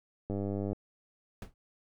click train, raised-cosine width 2 ms, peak -22 dBFS, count 44, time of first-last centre 0.3-0.73 s, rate 99.9 Hz
brown noise with exponential decay, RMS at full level -33 dBFS, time 1.42-1.54 s, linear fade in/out 2 ms, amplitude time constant 24 ms
effects none

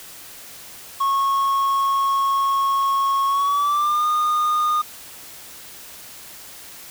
triangle tone with pitch glide, 1096 to 1223.1 Hz, C#6 to D#6, -20 to -30 cents, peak -15 dBFS, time 1-4.82 s, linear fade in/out 10 ms, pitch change +190 cents, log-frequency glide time 3.26-4.07 s, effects white hiss -40 dBFS RMS until 6.9 s

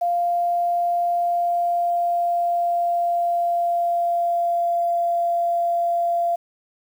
sine tone with pitch glide, 696 to 688.4 Hz, F5 to F5, -6 to -25 cents, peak -18 dBFS, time 0.01-6.36 s, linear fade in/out 10 ms, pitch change -19 cents, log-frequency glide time 1.12-5.22 s, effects 8-bit

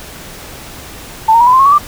sine tone with pitch steps, 886 / 923.1 / 961.7 / 1002 / 1043.9 / 1087.6 / 1133.2 / 1180.6 Hz, A5 / A#5 / B5 / B5 / C6 / C#6 / C#6 / D6, +12 / -17 / -46 / +25 / -4 / -33 / +38 / +9 cents, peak -4 dBFS, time 1.28-1.784 s, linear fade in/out 10 ms, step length 63 ms, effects pink hiss -31 dBFS RMS until 1.87 s

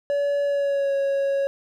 triangle tone with pitch glide, 570 to 552.8 Hz, C#5 to C#5, +48 to -5 cents, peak -18 dBFS, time 0.1-1.47 s, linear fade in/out 0 ms, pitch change -53 cents, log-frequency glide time 0.44-0.94 s, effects none

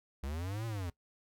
square linear two-way sweep, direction up then down, 64.3 to 116.54 to 82.5 Hz, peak -37 dBFS, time 0.23-0.9 s, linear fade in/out 5 ms, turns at 0.66 s, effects noise-tail reverb RT60 0.1 s tail -19 dB re dry

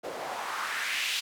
white noise with band-pass filter sweep, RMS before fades -33 dBFS, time 0.03-1.21 s, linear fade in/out 20 ms, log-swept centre 480 to 3400 Hz, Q 2.2, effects none

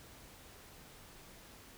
silence, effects pink hiss -56 dBFS RMS until 1.77 s

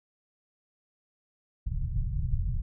pink low-pass noise, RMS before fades -29 dBFS, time 1.66-2.62 s, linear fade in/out 10 ms, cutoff 150 Hz, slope 48 dB/octave, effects none

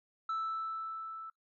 sine tone with level ramp, 1318.5 Hz, E6, in tune, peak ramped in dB -29 to -42 dBFS, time 0.29-1.3 s, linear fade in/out 5 ms, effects noise-tail reverb RT60 0.1 s tail -19 dB re dry + tanh soft clip ceiling -31 dBFS

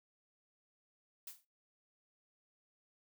blue noise with exponential decay, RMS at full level -43 dBFS, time 1.27-1.45 s, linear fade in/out 5 ms, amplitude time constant 38 ms, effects noise-tail reverb RT60 0.2 s tail -17 dB re dry

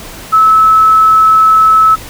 sine tone, 1300 Hz, E6, 24 cents flat, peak -3 dBFS, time 0.32-1.96 s, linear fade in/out 20 ms, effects pink hiss -29 dBFS RMS until 2.09 s

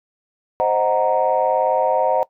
sine chord, C half-diminished seventh, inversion none, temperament equal, 523.3 / 622.3 / 740 / 932.3 Hz, C5 / Eb5 / Gb5 / Bb5, 0 / 0 / 0 / 0 cents, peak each -20 dBFS, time 0.6-2.23 s, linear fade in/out 0 ms, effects noise-tail reverb RT60 0.1 s tail -19 dB re dry + tanh soft clip ceiling -6 dBFS

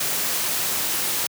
white noise, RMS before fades -24 dBFS, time 0-1.27 s, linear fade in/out 5 ms, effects high-pass 100 Hz 12 dB/octave

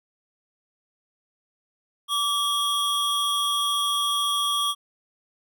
square tone pair together, 1158 / 3272 Hz, D6 / G#7, -25 / -26 cents, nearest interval octave + tritone, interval 1799 cents, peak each -26 / -25 dBFS, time 2.08-4.75 s, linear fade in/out 50 ms, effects none

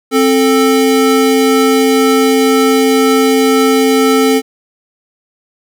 square tone pair together, 264.4 / 440 Hz, C4 / A4, +18 / 0 cents, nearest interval major sixth, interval 882 cents, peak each -11 dBFS, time 0.11-4.42 s, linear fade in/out 50 ms, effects none

